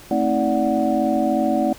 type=tone cluster; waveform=sine; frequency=223.1 / 266 / 319.9 / 583 / 739 Hz; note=A3 / C4 / D#4 / D5 / F#5; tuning=+24 / +29 / +48 / -13 / -2 cents; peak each=-23 dBFS; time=0.11-1.73 s; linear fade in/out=2 ms; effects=pink hiss -43 dBFS RMS until 1.78 s